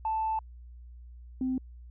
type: tone pair in turn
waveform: sine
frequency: 880 / 258.5 Hz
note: A5 / C4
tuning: 0 / -21 cents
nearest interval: octave + major sixth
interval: 2121 cents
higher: first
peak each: -26 dBFS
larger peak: neither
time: 0.05-0.39 / 1.41-1.58 s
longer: first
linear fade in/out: 2 ms
effects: tanh soft clip ceiling -22 dBFS + added 60 Hz sine -45 dBFS peak until 1.9 s